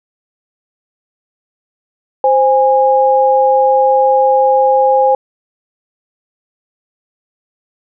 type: tone pair together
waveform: sine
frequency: 523.3 / 822.3 Hz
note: C5 / G#5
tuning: 0 / -17 cents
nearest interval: minor sixth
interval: 783 cents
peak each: -10 dBFS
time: 2.24-5.15 s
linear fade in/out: 2 ms
effects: none